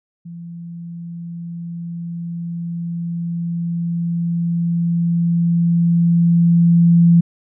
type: tone with level ramp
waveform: sine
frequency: 170 Hz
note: F3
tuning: 46 cents flat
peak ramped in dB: -30 to -7 dBFS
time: 0.25-7.21 s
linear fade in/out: 10 ms
effects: none